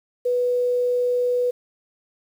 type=tone; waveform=sine; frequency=492.4 Hz; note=B4; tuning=5 cents flat; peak=-18 dBFS; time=0.25-1.51 s; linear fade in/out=10 ms; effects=8-bit